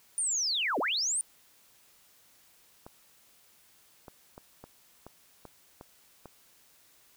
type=linear two-way sweep; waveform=sine; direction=down then up; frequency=9330 to 220 to 9330 Hz; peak=-27 dBFS; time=0.18-1.21 s; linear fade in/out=0 ms; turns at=0.79 s
type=clicks; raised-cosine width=1 ms; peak=-31 dBFS; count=8; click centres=2.865 / 4.082 / 4.379 / 4.64 / 5.066 / 5.453 / 5.811 / 6.257 s
effects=white hiss -62 dBFS RMS until 7.16 s